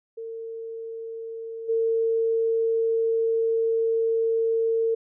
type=tone with level steps; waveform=sine; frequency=453.4 Hz; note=A#4; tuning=48 cents flat; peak=-32 / -20 dBFS; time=0.17-4.95 s; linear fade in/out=10 ms; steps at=1.68 s; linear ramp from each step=20 ms; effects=none